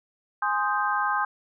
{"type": "chord", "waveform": "sine", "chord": "Ab major seventh", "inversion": "none", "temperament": "equal", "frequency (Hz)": [830.6, 1046.5, 1244.5, 1568], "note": ["Ab5", "C6", "Eb6", "G6"], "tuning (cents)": [0, 0, 0, 0], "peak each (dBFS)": -28, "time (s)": [0.42, 1.25], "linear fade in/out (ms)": 5, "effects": []}